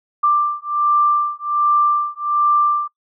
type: beating tone pair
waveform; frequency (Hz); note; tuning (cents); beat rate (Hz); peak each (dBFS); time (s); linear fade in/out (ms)
sine; 1181 / 1182.3; D6 / D6; +9 / +11; 1.3; -17; 0.23-2.88; 10
effects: noise-tail reverb RT60 0.1 s tail -24 dB re dry